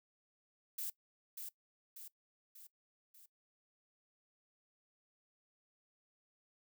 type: noise with echo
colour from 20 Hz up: violet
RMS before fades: -41 dBFS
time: 0.78-0.9 s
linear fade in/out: 5 ms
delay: 590 ms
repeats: 4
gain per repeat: -5 dB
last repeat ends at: 3.26 s
effects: noise-tail reverb RT60 0.1 s tail -19 dB re dry